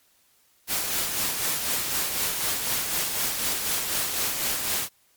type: noise with tremolo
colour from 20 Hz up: white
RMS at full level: -25 dBFS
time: 0.67-4.89 s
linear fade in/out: 50 ms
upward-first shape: sine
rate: 4 Hz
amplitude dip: 40%
effects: white hiss -63 dBFS RMS until 5.16 s + MP3 96 kbps